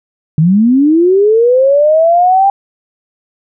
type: linear sweep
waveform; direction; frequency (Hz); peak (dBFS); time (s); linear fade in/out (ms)
sine; up; 148.1 to 799; -5; 0.38-2.5; 2
effects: none